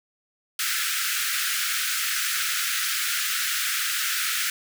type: high-pass noise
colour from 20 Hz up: pink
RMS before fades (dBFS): -26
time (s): 0.59-4.5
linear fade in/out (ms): 2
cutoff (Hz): 1300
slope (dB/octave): 96
effects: none